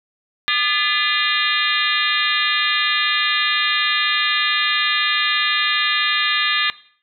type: harmonic tone with a mistuned harmonic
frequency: 404.1 Hz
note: G#4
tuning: 47 cents flat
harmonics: 3 / 4 / 5 / 6 / 7 / 8 / 9 / 10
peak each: -25 / -21 / -24 / -25 / -27 / -26 / -22 / -27 dBFS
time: 0.48-6.7 s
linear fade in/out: 0 ms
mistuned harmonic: 4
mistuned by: +110 cents
effects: noise-tail reverb RT60 0.5 s tail -17 dB re dry